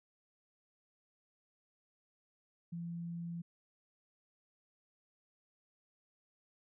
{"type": "tone", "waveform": "sine", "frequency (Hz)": 170, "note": "F3", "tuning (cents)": -46, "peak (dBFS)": -39, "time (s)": [2.72, 3.42], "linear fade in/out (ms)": 10, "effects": []}